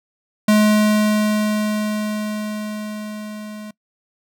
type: tone with level ramp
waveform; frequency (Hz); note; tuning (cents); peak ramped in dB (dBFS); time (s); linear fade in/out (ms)
square; 212.1; G#3; +37; -11 to -32; 0.48-3.71; 5
effects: noise-tail reverb RT60 0.1 s tail -23 dB re dry